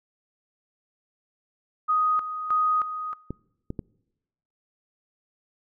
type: tone with tremolo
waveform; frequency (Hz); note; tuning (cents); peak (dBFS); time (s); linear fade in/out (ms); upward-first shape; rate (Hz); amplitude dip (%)
sine; 1248; D#6; +5; -19; 1.88-3.14; 20; square; 1.6; 65
type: clicks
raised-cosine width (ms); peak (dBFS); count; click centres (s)
3; -18; 3; 3.306 / 3.704 / 3.792
effects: noise-tail reverb RT60 1.0 s tail -26 dB re dry